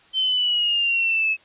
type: exponential sweep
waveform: sine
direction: down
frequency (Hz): 3100 to 2581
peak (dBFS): -18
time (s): 0.13-1.37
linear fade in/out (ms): 50
effects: white hiss -54 dBFS RMS until 1.44 s + resampled to 8000 Hz